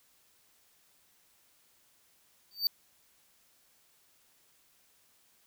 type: tone with exponential growth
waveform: square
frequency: 4600 Hz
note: D8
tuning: 37 cents flat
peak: -22 dBFS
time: 2.51-2.67 s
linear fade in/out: 1 ms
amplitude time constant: 33 ms
effects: white hiss -67 dBFS RMS until 5.46 s